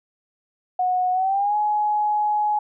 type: tone with pitch glide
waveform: sine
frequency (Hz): 732 to 840.8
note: F#5 to G#5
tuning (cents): -19 to +21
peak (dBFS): -18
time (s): 0.79-2.59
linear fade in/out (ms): 5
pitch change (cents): +240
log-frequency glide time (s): 1.12-1.56
effects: none